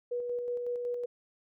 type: tone with tremolo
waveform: sine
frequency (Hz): 485.8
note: B4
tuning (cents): -29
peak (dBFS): -30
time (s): 0.11-1.06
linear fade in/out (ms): 10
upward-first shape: square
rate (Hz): 5.4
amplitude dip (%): 30
effects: none